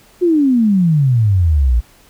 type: exponential sweep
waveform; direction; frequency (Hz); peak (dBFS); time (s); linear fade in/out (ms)
sine; down; 367 to 55.5; -9; 0.21-1.81; 20
effects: pink hiss -48 dBFS RMS until 2.09 s